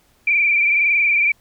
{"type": "tone with frequency modulation", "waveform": "sine", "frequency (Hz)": 2349, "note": "D7", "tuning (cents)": 0, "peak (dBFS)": -13, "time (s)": [0.27, 1.32], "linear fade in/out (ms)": 5, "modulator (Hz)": 21.7, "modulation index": 3.2, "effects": ["pink hiss -58 dBFS RMS until 1.4 s"]}